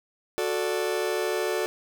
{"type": "chord", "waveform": "40% pulse", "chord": "D major", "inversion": "first", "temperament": "just", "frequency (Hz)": [367.1, 440.5, 587.3], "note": ["F#4", "A4", "D5"], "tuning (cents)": [-14, 2, 0], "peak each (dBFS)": [-28, -28, -31], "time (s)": [0.38, 1.66], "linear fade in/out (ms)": 0, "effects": []}